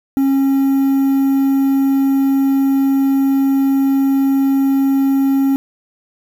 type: tone with quantisation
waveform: triangle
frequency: 272.2 Hz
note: C#4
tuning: 31 cents flat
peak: -9 dBFS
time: 0.17-5.56 s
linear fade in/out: 0 ms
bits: 6
effects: none